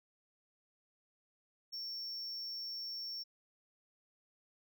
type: tone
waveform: triangle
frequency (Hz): 5460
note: F8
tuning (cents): -40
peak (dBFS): -39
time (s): 1.72-3.24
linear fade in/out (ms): 20
effects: none